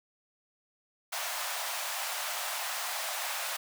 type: high-pass noise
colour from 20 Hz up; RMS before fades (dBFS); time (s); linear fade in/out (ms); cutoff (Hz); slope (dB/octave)
pink; -35; 1.12-3.57; 10; 630; 48
effects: none